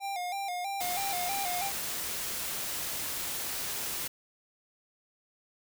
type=tone with vibrato; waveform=square; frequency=752 Hz; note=F#5; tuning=28 cents sharp; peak=-33 dBFS; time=0-1.72 s; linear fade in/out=50 ms; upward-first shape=square; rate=3.1 Hz; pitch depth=88 cents each way
type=noise; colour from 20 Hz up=white; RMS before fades=-35 dBFS; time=0.8-4.08 s; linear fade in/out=10 ms
effects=none